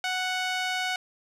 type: tone with band-pass filter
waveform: sawtooth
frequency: 740 Hz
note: F#5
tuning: in tune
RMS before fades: -29 dBFS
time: 0.04-0.96 s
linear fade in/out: 2 ms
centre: 2600 Hz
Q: 0.76
effects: none